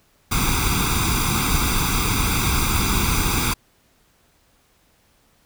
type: noise with comb filter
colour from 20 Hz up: pink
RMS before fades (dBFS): -20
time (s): 0.31-3.54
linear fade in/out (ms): 10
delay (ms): 0.83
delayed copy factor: +1
effects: pink hiss -60 dBFS RMS until 5.45 s